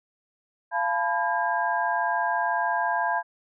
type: tone cluster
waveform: sine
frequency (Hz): 690 / 868 / 990 / 1616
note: F5 / A5 / B5 / G#6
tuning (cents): -21 / -24 / +4 / -48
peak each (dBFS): -28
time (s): 0.71-3.23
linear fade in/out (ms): 50
effects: none